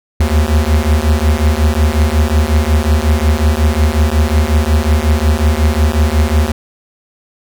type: beating tone pair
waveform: square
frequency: 73.42 / 78.92 Hz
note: D2 / D#2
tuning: 0 / +25 cents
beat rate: 5.5 Hz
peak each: -13 dBFS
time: 0.2-6.52 s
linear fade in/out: 5 ms
effects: none